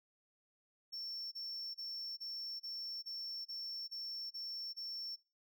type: tone bursts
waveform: triangle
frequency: 5430 Hz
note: F8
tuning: 50 cents flat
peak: -40 dBFS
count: 10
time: 0.92-5.163 s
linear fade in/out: 20 ms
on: 400 ms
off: 27 ms
effects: noise-tail reverb RT60 0.3 s tail -21 dB re dry